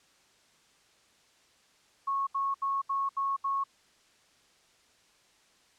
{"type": "tone bursts", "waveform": "sine", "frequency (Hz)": 1099, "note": "C#6", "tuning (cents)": -15, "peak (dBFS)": -27, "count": 6, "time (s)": [2.07, 3.64], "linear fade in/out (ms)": 10, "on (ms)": 200, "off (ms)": 74, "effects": ["white hiss -64 dBFS RMS until 5.78 s", "low-pass 7000 Hz 12 dB/octave"]}